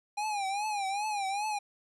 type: tone with vibrato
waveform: square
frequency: 814 Hz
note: G#5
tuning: 35 cents flat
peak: -31 dBFS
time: 0.17-1.59 s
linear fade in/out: 10 ms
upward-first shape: triangle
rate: 2.5 Hz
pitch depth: 120 cents each way
effects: resampled to 24000 Hz + 11-bit